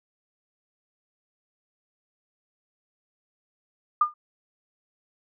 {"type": "tone with exponential decay", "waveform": "sine", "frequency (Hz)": 1209, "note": "D6", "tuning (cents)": 50, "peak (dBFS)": -13, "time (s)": [4.01, 4.14], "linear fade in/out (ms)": 5, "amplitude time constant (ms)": 27, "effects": []}